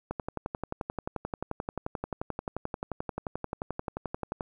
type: click train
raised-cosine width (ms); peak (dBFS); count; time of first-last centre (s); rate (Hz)
1; -18; 50; 0.11-4.408; 11.4
effects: 10-bit